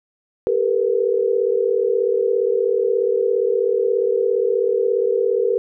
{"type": "tone cluster", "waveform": "sine", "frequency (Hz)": [395, 453, 489.9], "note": ["G4", "A#4", "B4"], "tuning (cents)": [13, -50, -14], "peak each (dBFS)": -20, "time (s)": [0.47, 5.58], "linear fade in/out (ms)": 0, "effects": []}